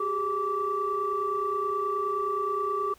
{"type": "tone cluster", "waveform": "sine", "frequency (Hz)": [383, 412.5, 1161], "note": ["G4", "G#4", "D6"], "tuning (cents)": [-40, -12, -20], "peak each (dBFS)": [-33, -31, -27], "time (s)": [0, 2.94], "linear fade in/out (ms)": 5, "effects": ["tanh soft clip ceiling -17 dBFS", "pink hiss -58 dBFS RMS until 2.98 s"]}